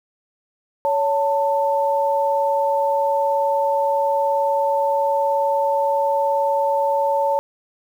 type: tone pair together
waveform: sine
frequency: 561 / 890.5 Hz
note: C#5 / A5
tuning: +21 / +21 cents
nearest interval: minor sixth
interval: 800 cents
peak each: -19 dBFS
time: 0.85-7.39 s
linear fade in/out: 0 ms
effects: 8-bit